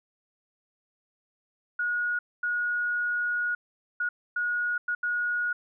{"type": "tone bursts at uneven times", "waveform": "sine", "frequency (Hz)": 1448, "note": "F#6", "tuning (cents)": -38, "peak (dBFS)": -25, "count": 6, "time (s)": [[1.79, 2.19], [2.43, 3.55], [4, 4.09], [4.36, 4.78], [4.88, 4.95], [5.03, 5.53]], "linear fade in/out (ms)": 5, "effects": []}